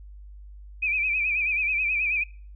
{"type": "tone with vibrato", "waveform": "sine", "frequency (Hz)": 2438, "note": "D#7", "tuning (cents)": -36, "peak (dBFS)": -22, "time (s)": [0.82, 2.24], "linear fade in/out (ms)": 10, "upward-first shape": "sine", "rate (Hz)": 9.3, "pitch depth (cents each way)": 90, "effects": ["noise-tail reverb RT60 0.5 s tail -26 dB re dry", "added 50 Hz sine -41 dBFS peak until 2.55 s"]}